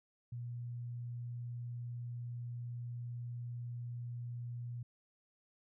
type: tone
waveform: sine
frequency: 120.3 Hz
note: B2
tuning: 45 cents flat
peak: -40 dBFS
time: 0.32-4.83 s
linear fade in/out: 5 ms
effects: none